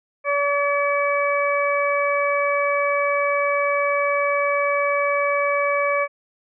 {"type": "harmonic tone", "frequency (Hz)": 571, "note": "D5", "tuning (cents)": -49, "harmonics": [1, 2, 3, 4], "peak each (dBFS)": [-21, -23, -30, -24], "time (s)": [0.24, 6.08], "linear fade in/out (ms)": 50, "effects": []}